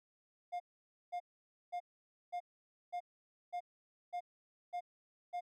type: tone bursts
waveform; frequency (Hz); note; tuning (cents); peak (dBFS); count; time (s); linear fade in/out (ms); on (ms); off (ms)
triangle; 708; F5; +23; -35; 9; 0.52-5.409; 20; 81; 520
effects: none